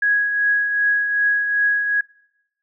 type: tone with tremolo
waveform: sine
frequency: 1661.2 Hz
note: G#6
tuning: in tune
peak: -13 dBFS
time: 0.02-2.01 s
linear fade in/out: 5 ms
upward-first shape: triangle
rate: 2.6 Hz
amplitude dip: 50%
effects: noise-tail reverb RT60 0.9 s tail -25 dB re dry